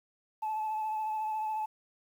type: tone with vibrato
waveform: sine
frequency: 866 Hz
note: A5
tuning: 28 cents flat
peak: -29 dBFS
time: 0.42-1.66 s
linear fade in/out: 10 ms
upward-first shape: sine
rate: 14 Hz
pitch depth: 21 cents each way
effects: tanh soft clip ceiling -28 dBFS + 10-bit